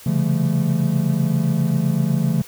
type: tone cluster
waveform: triangle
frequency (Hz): 133.1 / 140.8 / 169.6 / 199.4 / 219.5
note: C3 / C#3 / E3 / G3 / A3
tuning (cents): +30 / +27 / +50 / +30 / -4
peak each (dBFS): -26 / -19 / -18 / -27 / -21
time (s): 0.06-2.42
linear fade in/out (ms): 5
effects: white hiss -42 dBFS RMS until 2.47 s